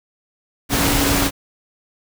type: tone in noise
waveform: sine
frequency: 280.4 Hz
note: C#4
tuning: 20 cents sharp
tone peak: -21 dBFS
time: 0.69-1.31 s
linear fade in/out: 50 ms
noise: pink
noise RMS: -18 dBFS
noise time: 0.69-1.31 s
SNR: -6 dB
effects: none